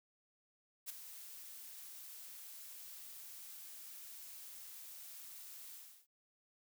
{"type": "noise with ADSR envelope", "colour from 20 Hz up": "blue", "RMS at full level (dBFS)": -41, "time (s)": [0.86, 6.07], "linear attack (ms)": 36, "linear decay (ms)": 10, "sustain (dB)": -11, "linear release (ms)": 340, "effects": []}